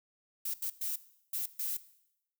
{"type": "noise bursts at uneven times", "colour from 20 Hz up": "violet", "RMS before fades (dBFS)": -35, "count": 5, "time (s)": [[0.45, 0.54], [0.62, 0.7], [0.81, 0.96], [1.33, 1.46], [1.59, 1.77]], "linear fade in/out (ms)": 5, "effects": ["noise-tail reverb RT60 0.8 s tail -17 dB re dry"]}